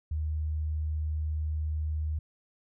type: tone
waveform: sine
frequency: 77.1 Hz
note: D#2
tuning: 15 cents flat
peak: -28 dBFS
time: 0.11-2.19 s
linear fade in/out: 5 ms
effects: none